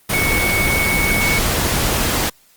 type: tone in noise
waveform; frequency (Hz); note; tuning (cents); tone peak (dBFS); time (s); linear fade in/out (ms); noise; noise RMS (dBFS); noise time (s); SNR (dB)
sine; 2217; C#7; 0; -17; 0.13-1.39; 10; pink; -18; 0.09-2.3; -2
effects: white hiss -53 dBFS RMS until 2.56 s + Opus 32 kbps